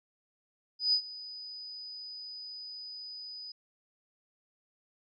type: tone with ADSR envelope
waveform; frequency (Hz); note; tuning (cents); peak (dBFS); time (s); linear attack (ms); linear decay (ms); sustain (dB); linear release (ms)
sine; 4978; D#8; 0; -22; 0.79-3.52; 140; 81; -19; 6
effects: none